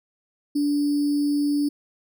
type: tone with sample-and-hold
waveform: sine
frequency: 290 Hz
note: D4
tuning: 22 cents flat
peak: -19 dBFS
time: 0.55-1.69 s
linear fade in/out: 10 ms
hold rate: 4900 Hz
effects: none